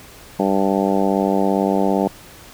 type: harmonic tone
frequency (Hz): 97.6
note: G2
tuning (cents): -7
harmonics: 2 / 3 / 4 / 5 / 6 / 7 / 8 / 9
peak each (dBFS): -20 / -22 / -23 / -24 / -25 / -25 / -26 / -27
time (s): 0.39-2.08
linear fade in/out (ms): 5
effects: pink hiss -42 dBFS RMS until 2.53 s